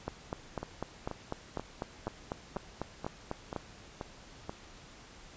two click trains, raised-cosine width 1 ms, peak -23 / -20 dBFS, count 9 / 15, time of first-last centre 0.63-4.495 / 0.08-3.563 s, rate 2.07 / 4.02 Hz, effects pink hiss -53 dBFS RMS until 5.36 s + resampled to 16000 Hz

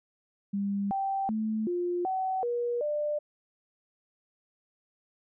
sine tone with pitch steps, 200 / 780 / 218.1 / 352.6 / 756 / 479.3 / 595 Hz, G3 / G5 / A3 / F4 / F#5 / A#4 / D5, +35 / -9 / -15 / +17 / +37 / +48 / +22 cents, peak -27 dBFS, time 0.53-3.19 s, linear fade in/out 10 ms, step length 380 ms, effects none

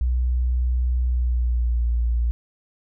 sine tone with pitch glide, 61.8 to 58.64 Hz, B1 to A#1, +2 to +11 cents, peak -18 dBFS, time 0.01-2.31 s, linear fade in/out 0 ms, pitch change -91 cents, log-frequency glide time 1.06-1.87 s, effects none

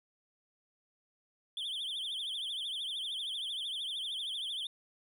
triangle tone with vibrato, 3322 Hz, G#7, in tune, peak -34 dBFS, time 1.57-4.67 s, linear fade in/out 2 ms, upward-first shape triangle, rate 13 Hz, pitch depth 180 cents each way, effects none

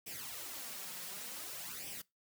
white noise with flanger, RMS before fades -45 dBFS, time 0.06-2.02 s, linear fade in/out 10 ms, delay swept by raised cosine 0.36 to 5.56 ms, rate 0.55 Hz, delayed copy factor +0.7, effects noise-tail reverb RT60 0.2 s tail -22 dB re dry + high-pass 100 Hz 12 dB/octave

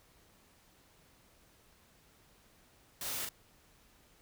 white noise with echo, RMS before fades -40 dBFS, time 3.01-3.25 s, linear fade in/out 2 ms, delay 40 ms, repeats 1, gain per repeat -2 dB, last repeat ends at 3.29 s, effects pink hiss -65 dBFS RMS until 4.21 s

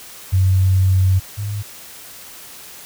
sine tone pair in turn, 94 / 102.72 Hz, F#2 / G#2, +28 / -19 cents, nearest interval major second, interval 153 cents, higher second, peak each -11 / -21 dBFS, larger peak first, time 0.32-1.2 / 1.37-1.63 s, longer first, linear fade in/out 20 ms, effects white hiss -38 dBFS RMS until 2.85 s

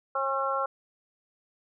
harmonic tone, 270.8 Hz, C#4, 40 cents flat, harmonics 2 / 3 / 4 / 5, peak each -31 / -34 / -31 / -30 dBFS, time 0.15-0.66 s, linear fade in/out 5 ms, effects none

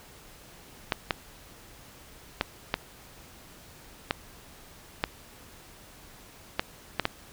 clicks, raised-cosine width 0.3 ms, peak -8 dBFS, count 9, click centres 0.922 / 1.108 / 2.411 / 2.741 / 4.109 / 5.039 / 6.595 / 6.997 / 7.054 s, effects pink hiss -51 dBFS RMS until 7.32 s

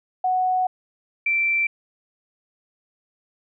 sine tone pair in turn, 740 / 2343 Hz, F#5 / D7, 0 / -5 cents, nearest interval octave + minor sixth, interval 1995 cents, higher second, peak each -18 / -18 dBFS, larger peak neither, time 0.24-0.67 / 1.26-1.67 s, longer first, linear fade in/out 5 ms, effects none

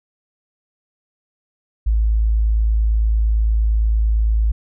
sine tone, 54.4 Hz, A1, 19 cents flat, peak -13 dBFS, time 1.86-4.52 s, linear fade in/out 10 ms, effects none

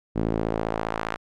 sawtooth tone with band-pass filter sweep, 55 Hz, A1, in tune, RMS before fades -27 dBFS, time 0.15-1.17 s, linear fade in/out 20 ms, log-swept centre 270 to 1400 Hz, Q 1, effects none

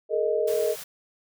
sine chord, Ab suspended second, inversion none, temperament equal with one note detuned, 425.5 / 466.2 / 622.3 Hz, Ab4 / Bb4 / Eb5, +42 / 0 / 0 cents, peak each -26 dBFS, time 0.09-0.76 s, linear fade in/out 50 ms
white band-stop noise, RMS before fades -39 dBFS, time 0.47-0.84 s, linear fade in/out 10 ms, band 190 to 440 Hz, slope 48 dB/octave
effects none

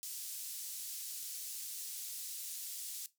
white band-pass noise, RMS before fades -44 dBFS, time 0.03-3.06 s, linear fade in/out 0 ms, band 5100 to 14000 Hz, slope 12 dB/octave, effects noise-tail reverb RT60 0.2 s tail -17 dB re dry

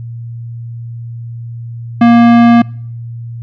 sine tone with tanh clipping, 235.1 Hz, A#3, 15 cents sharp, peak -5 dBFS, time 2.01-2.62 s, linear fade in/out 5 ms, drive 18 dB, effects noise-tail reverb RT60 0.7 s tail -26 dB re dry + added 117 Hz sine -22 dBFS peak until 3.42 s

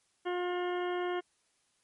harmonic tone, 356.7 Hz, F4, 37 cents sharp, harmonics 1 / 2 / 3 / 4 / 5 / 6 / 8 / 9, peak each -32 / -38 / -42 / -44 / -46 / -48 / -50 / -51 dBFS, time 0.25-1.21 s, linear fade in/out 20 ms, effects white hiss -73 dBFS RMS until 1.83 s + MP3 48 kbps

